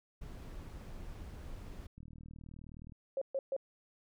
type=noise; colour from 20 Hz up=brown; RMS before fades=-46 dBFS; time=0.21-1.87 s; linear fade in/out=10 ms
type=click train; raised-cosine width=5 ms; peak=-39 dBFS; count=38; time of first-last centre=1.98-2.921 s; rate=39.3 Hz
type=tone bursts; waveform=sine; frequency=541 Hz; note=C#5; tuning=42 cents flat; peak=-32 dBFS; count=3; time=3.17-3.565 s; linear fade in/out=2 ms; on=45 ms; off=130 ms
effects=none